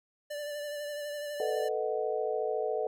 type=tone with vibrato; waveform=square; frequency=587.3 Hz; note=D5; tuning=in tune; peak=-36 dBFS; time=0.3-1.69 s; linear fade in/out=10 ms; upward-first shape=sine; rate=12 Hz; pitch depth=24 cents each way
type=chord; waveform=sine; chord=B dominant seventh; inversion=third; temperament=equal; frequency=440 / 493.9 / 622.3 / 740 Hz; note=A4 / B4 / D#5 / F#5; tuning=0 / 0 / 0 / 0 cents; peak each=-32 / -35 / -35 / -37 dBFS; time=1.4-2.87 s; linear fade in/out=2 ms
effects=none